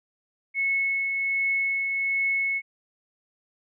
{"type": "tone with tremolo", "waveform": "sine", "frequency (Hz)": 2195, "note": "C#7", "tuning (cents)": -18, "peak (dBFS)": -21, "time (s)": [0.54, 2.62], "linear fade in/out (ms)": 50, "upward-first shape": "triangle", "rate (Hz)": 1.3, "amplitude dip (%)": 35, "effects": []}